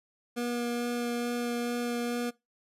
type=tone with vibrato; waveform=25% pulse; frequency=239.8 Hz; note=A#3; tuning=49 cents sharp; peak=-26 dBFS; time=0.36-2.31 s; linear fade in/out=20 ms; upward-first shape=sine; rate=2.3 Hz; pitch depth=8 cents each way; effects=noise-tail reverb RT60 0.2 s tail -21 dB re dry + resampled to 32000 Hz